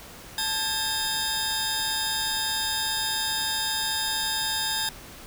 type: tone cluster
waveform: sawtooth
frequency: 880 / 1611 / 3673 / 4990 Hz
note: A5 / G6 / A#7 / D#8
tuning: 0 / +47 / -26 / +4 cents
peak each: -29 / -29 / -26 / -28 dBFS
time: 0.38-4.89 s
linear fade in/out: 2 ms
effects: pink hiss -44 dBFS RMS until 5.26 s